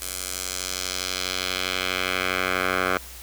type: tone with band-pass filter sweep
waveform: 10% pulse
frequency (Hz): 92.3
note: F#2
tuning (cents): -4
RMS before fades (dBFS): -27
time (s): 0.01-2.98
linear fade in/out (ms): 10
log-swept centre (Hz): 10000 to 1400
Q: 1.2
effects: added 60 Hz sine -43 dBFS peak until 3.22 s + white hiss -42 dBFS RMS until 3.22 s